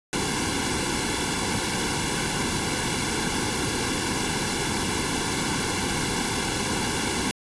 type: noise with comb filter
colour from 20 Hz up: pink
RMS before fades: -26 dBFS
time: 0.13-7.31 s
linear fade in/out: 0 ms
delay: 1.6 ms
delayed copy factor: -0.8
effects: resampled to 24000 Hz